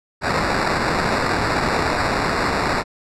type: noise with sample-and-hold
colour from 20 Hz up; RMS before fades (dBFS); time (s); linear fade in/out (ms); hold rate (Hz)
white; -20; 0.21-2.84; 50; 3150
effects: low-pass 6000 Hz 12 dB/octave